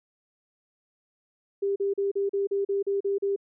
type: tone bursts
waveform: sine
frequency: 397.4 Hz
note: G4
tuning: 24 cents sharp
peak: -23 dBFS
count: 10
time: 1.62-3.362 s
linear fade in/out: 10 ms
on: 140 ms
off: 38 ms
effects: none